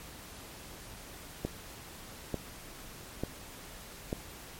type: click train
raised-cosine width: 2 ms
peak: -18 dBFS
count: 4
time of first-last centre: 1.45-4.129 s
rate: 1.12 Hz
effects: pink hiss -48 dBFS RMS until 4.59 s + MP3 64 kbps